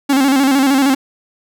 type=tone with vibrato; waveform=45% pulse; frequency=271.7 Hz; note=C#4; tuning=35 cents flat; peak=-10 dBFS; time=0.09-0.95 s; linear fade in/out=10 ms; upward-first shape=square; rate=13 Hz; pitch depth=61 cents each way; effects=none